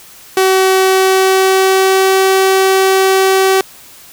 sawtooth tone with pitch glide, 379 to 382.5 Hz, F#4 to G4, +42 to -42 cents, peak -4 dBFS, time 0.37-3.61 s, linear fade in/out 2 ms, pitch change +16 cents, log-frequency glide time 0.79-2.2 s, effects white hiss -38 dBFS RMS until 4.12 s

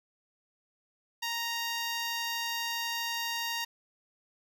10% pulse tone, 932.3 Hz, A#5, in tune, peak -23 dBFS, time 1.22-3.65 s, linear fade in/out 10 ms, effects none

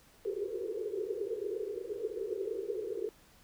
pink band-pass noise, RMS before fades -37 dBFS, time 0.25-3.09 s, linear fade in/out 0 ms, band 370 to 470 Hz, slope 96 dB/octave, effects pink hiss -62 dBFS RMS until 3.43 s

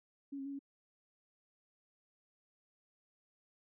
sine tone with pitch steps, 279.2 / 271.2 / 279.6 / 277.3 Hz, C#4 / C#4 / C#4 / C#4, +13 / -38 / +15 / +1 cents, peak -40 dBFS, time 0.32-0.592 s, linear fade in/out 10 ms, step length 68 ms, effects none

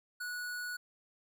square tone, 1467 Hz, F#6, 15 cents flat, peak -38 dBFS, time 0.2-0.77 s, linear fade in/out 10 ms, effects none

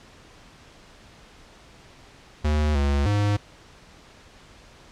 square tone with pitch steps, 75.5 / 70.6 / 102.9 Hz, D2 / C#2 / G#2, +48 / +32 / -16 cents, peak -20 dBFS, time 2.44-3.37 s, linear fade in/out 10 ms, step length 310 ms, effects pink hiss -50 dBFS RMS until 4.91 s + low-pass 6000 Hz 12 dB/octave

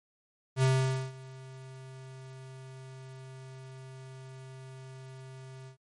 square tone with ADSR envelope, 131.5 Hz, C3, 9 cents sharp, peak -22 dBFS, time 0.56-5.77 s, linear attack 69 ms, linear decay 490 ms, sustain -23 dB, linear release 97 ms, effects MP3 48 kbps

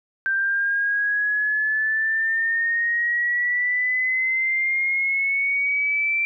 sine exponential sweep, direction up, 1568 to 2349 Hz, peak -19 dBFS, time 0.26-6.25 s, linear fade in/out 0 ms, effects none

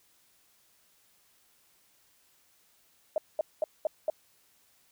sine tone bursts, 622.3 Hz, D#5, in tune, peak -24 dBFS, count 5, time 3.16-4.1 s, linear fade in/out 2 ms, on 20 ms, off 210 ms, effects white hiss -66 dBFS RMS until 4.91 s

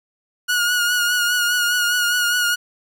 sawtooth tone with vibrato, 1445 Hz, F#6, 41 cents flat, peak -13 dBFS, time 0.48-2.56 s, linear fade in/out 20 ms, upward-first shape triangle, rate 4.9 Hz, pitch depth 40 cents each way, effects 9-bit

